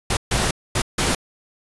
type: noise bursts at uneven times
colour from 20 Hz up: pink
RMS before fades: -20 dBFS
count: 4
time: 0.1-0.17 / 0.31-0.51 / 0.75-0.82 / 0.98-1.15 s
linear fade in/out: 5 ms
effects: resampled to 24000 Hz